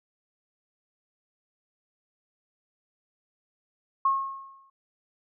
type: tone with exponential decay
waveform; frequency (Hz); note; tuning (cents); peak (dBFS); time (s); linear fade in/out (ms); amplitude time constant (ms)
sine; 1085; C#6; -37; -18; 4.05-4.7; 5; 140
effects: none